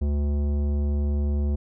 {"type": "tone with tanh clipping", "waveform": "sine", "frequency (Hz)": 72.4, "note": "D2", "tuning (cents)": -24, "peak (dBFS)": -23, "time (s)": [0.01, 1.56], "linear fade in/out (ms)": 10, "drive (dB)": 14, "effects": []}